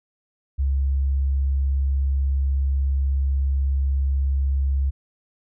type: tone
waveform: sine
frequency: 68.2 Hz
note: C#2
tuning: 28 cents flat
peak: -18 dBFS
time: 0.58-4.91 s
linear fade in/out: 20 ms
effects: none